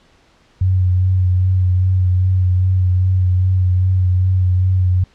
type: tone with vibrato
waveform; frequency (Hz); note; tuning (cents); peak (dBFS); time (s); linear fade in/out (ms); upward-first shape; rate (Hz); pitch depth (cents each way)
sine; 92.1; F#2; -7; -11; 0.61-5.04; 5; sine; 2.5; 24
effects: pink hiss -53 dBFS RMS until 5.14 s + low-pass 5000 Hz 12 dB/octave